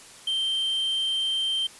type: tone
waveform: triangle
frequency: 3136 Hz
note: G7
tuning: in tune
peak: -22 dBFS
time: 0.27-1.67 s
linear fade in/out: 5 ms
effects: white hiss -47 dBFS RMS until 1.79 s + resampled to 24000 Hz